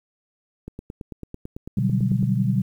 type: click train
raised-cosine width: 3 ms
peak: -21 dBFS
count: 15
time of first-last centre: 0.68-2.229 s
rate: 9.04 Hz
type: chord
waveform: sine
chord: G major seventh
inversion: first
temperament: equal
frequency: 123.47 / 146.83 / 185 / 196 Hz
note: B2 / D3 / F#3 / G3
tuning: 0 / 0 / 0 / 0 cents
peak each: -22 / -26 / -25 / -24 dBFS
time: 1.77-2.62 s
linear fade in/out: 5 ms
effects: 9-bit